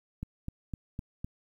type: click train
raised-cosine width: 5 ms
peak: -23 dBFS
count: 5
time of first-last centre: 0.23-1.245 s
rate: 3.94 Hz
effects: 10-bit